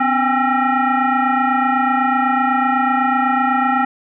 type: tone with frequency modulation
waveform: sine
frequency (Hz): 281.5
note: C#4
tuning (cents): +27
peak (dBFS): -13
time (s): 0-3.85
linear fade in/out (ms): 5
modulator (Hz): 535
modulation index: 2.7
effects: none